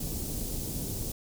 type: band-stop noise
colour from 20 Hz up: pink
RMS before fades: -34 dBFS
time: 0-1.12 s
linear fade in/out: 5 ms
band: 350 to 6900 Hz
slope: 12 dB/octave
effects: none